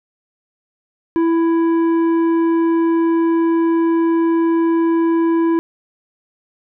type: tone with tanh clipping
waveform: triangle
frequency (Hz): 331.4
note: E4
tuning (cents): +9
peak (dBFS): -14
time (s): 1.16-5.59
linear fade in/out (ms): 0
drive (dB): 13
effects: none